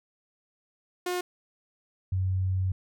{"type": "tone pair in turn", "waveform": ["sawtooth", "sine"], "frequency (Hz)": [358.9, 93.67], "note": ["F4", "F#2"], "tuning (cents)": [47, 22], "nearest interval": "octave + major seventh", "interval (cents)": 2325, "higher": "first", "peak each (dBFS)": -24, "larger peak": "neither", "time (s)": [[1.06, 1.21], [2.12, 2.72]], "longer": "second", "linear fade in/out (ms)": 5, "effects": []}